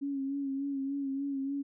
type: tone with vibrato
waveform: sine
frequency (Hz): 275.7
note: C#4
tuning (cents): -9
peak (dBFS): -31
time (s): 0.01-1.63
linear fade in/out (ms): 20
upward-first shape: sine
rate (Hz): 3.4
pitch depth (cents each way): 39
effects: none